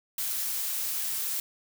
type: noise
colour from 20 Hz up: blue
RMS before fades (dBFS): -31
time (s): 0.18-1.4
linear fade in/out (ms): 2
effects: none